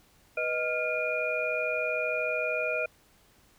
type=tone cluster; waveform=sine; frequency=491.9 / 625 / 1401 / 2431 Hz; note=B4 / D#5 / F6 / D#7; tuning=-7 / +8 / +5 / -41 cents; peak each=-34 / -31 / -35 / -31 dBFS; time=0.37-2.86 s; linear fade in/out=5 ms; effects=pink hiss -62 dBFS RMS until 3.58 s